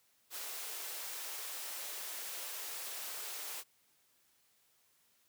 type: high-pass noise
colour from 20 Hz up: white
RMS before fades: -43 dBFS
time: 0.3-3.64 s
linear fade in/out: 50 ms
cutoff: 390 Hz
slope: 24 dB/octave
effects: white hiss -72 dBFS RMS until 5.28 s + high-pass 60 Hz 12 dB/octave